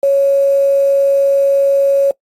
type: tone with quantisation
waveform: sine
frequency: 554.4 Hz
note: C#5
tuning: in tune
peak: -8 dBFS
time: 0.03-2.11 s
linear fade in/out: 2 ms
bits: 6
effects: noise-tail reverb RT60 0.1 s tail -22 dB re dry + AAC 48 kbps